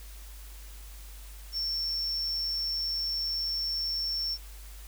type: tone with amplitude modulation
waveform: triangle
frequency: 5430 Hz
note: F8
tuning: 50 cents flat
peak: -26 dBFS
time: 1.52-4.38 s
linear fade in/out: 50 ms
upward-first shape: sine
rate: 158 Hz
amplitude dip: 35%
effects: added 50 Hz sine -43 dBFS peak until 4.87 s + white hiss -52 dBFS RMS until 4.87 s